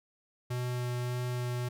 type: tone with vibrato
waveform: square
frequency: 123.47 Hz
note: B2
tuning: in tune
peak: -32 dBFS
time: 0.5-1.69 s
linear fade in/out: 10 ms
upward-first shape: sine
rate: 1.7 Hz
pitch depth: 8 cents each way
effects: none